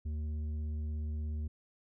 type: tone with tanh clipping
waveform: sine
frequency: 76.4 Hz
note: D#2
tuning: 31 cents flat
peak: -35 dBFS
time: 0.05-1.48 s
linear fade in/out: 10 ms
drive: 7 dB
effects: none